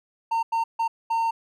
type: tone bursts at uneven times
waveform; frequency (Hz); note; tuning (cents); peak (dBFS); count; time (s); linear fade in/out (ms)
triangle; 912; A#5; -38; -19; 4; 0.31-0.43 / 0.52-0.64 / 0.79-0.88 / 1.1-1.31; 10
effects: none